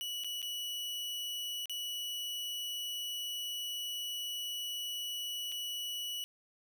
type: tone with dropouts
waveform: 40% pulse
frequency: 2942 Hz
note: F#7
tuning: 11 cents flat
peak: -36 dBFS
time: 0.01-6.24 s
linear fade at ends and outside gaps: 0 ms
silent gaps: 0.237-0.245 / 0.418-0.427 / 1.657-1.696 / 5.518-5.522 s
effects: none